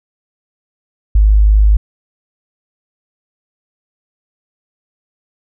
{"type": "tone", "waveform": "sine", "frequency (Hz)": 51.91, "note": "G#1", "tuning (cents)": 0, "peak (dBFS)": -5, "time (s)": [1.15, 1.77], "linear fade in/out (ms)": 5, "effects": []}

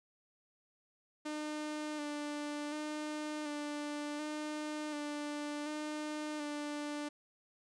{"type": "tone with vibrato", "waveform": "sawtooth", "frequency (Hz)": 298.7, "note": "D4", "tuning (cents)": 29, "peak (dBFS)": -34, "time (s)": [1.25, 7.09], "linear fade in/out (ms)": 10, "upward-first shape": "square", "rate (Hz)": 0.68, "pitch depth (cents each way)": 24, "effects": ["resampled to 22050 Hz"]}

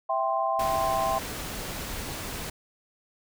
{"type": "chord", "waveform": "sine", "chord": "C major", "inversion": "first", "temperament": "equal", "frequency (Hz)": [659.3, 784, 1046.5], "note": ["E5", "G5", "C6"], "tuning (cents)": [0, 0, 0], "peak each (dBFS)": -28, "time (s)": [0.09, 1.19], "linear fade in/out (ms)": 10}
{"type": "noise", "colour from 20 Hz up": "pink", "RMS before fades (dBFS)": -35, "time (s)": [0.59, 2.5], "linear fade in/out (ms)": 5}
{"effects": []}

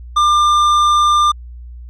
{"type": "tone with tanh clipping", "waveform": "sine", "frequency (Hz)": 1196, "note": "D6", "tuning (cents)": 31, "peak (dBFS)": -11, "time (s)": [0.16, 1.32], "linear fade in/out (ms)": 10, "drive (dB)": 11, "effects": ["added 60 Hz sine -30 dBFS peak until 1.89 s"]}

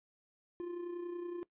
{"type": "tone with amplitude modulation", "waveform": "triangle", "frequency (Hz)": 349.2, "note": "F4", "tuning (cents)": 0, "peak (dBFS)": -34, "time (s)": [0.6, 1.43], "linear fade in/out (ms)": 0, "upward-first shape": "sine", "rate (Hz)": 30.7, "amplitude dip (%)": 50, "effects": ["noise-tail reverb RT60 0.1 s tail -19 dB re dry", "resampled to 8000 Hz"]}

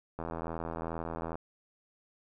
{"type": "click train", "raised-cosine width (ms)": 1, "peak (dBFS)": -23, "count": 97, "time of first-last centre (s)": [0.19, 1.355], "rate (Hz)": 82.4, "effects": []}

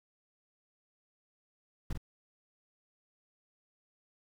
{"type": "noise with echo", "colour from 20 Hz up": "brown", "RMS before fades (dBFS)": -33, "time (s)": [1.9, 1.93], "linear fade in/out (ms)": 5, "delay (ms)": 47, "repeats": 1, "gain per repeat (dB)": -5, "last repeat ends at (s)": 1.977, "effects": []}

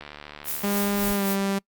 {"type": "click train", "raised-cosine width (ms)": 0.3, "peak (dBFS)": -22, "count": 48, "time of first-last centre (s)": [0.01, 0.647], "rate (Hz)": 73.8}
{"type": "noise with exponential growth", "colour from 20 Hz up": "brown", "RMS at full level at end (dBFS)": -35, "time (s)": [0.35, 1.14], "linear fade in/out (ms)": 1, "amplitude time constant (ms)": 170}
{"type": "noise with tremolo", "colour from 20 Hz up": "violet", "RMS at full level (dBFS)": -28, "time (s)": [0.44, 1.37], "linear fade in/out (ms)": 50, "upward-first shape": "sine", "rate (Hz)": 3.6, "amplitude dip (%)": 55}
{"type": "tone with pitch glide", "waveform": "sawtooth", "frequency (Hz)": [202.1, 196.69], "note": ["G#3", "G3"], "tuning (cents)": [-47, 6], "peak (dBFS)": -19, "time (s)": [0.63, 1.59], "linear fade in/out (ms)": 10, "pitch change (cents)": -47, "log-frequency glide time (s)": [1.14, 1.24]}
{"effects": ["noise-tail reverb RT60 0.1 s tail -25 dB re dry", "Opus 48 kbps"]}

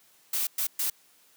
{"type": "noise bursts at uneven times", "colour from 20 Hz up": "blue", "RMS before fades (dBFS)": -28, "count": 3, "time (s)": [[0.33, 0.47], [0.58, 0.67], [0.79, 0.9]], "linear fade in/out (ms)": 5, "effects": ["white hiss -61 dBFS RMS until 1.36 s", "high-pass 150 Hz 12 dB/octave"]}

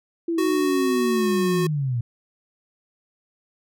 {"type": "linear sweep", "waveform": "sine", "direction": "down", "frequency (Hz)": [340, 114.1], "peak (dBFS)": -21, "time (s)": [0.28, 2.01], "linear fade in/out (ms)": 5}
{"type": "tone with pitch glide", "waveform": "square", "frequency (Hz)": [370, 363], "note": ["F#4", "F#4"], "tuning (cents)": [0, -33], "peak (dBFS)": -22, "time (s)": [0.38, 1.67], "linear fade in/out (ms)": 5, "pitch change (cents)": -33, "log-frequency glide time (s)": [1.09, 1.28]}
{"effects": []}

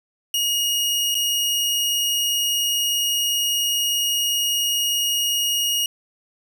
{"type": "tone with dropouts", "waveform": "sawtooth", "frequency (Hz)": 2873, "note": "F7", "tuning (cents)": 48, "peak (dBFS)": -16, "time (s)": [0.34, 5.86], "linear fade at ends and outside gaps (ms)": 2, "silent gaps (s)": [1.145, 1.151], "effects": []}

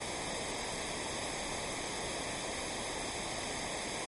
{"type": "noise with comb filter", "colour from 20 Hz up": "pink", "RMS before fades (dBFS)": -38, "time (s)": [0, 4.06], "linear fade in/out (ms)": 20, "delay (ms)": 0.7, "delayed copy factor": -0.7, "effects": ["MP3 48 kbps"]}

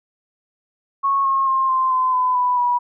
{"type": "tone with pitch steps", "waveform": "sine", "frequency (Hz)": [1100, 1081.1, 1062.5, 1044.3, 1026.3, 1008.7, 991.4, 974.3], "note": ["C#6", "C#6", "C6", "C6", "C6", "B5", "B5", "B5"], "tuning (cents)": [-14, -44, 26, -4, -34, 36, 6, -24], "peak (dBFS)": -15, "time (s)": [1.03, 2.79], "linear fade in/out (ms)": 20, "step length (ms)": 220, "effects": []}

